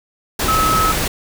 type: tone in noise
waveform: sine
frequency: 1292 Hz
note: E6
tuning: 35 cents flat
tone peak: -14 dBFS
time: 0.48-0.92 s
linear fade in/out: 5 ms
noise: pink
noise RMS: -19 dBFS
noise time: 0.39-1.08 s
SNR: +2 dB
effects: none